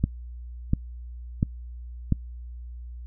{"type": "click train", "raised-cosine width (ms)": 5, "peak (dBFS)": -8, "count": 4, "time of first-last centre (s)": [0.04, 2.123], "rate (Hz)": 1.44, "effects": ["noise-tail reverb RT60 0.1 s tail -26 dB re dry", "added 60 Hz sine -36 dBFS peak until 3.06 s"]}